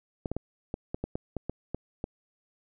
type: clicks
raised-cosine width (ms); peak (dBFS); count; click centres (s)
2; -18; 11; 0.258 / 0.316 / 0.366 / 0.741 / 0.945 / 1.04 / 1.155 / 1.367 / 1.496 / 1.746 / 2.041
effects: none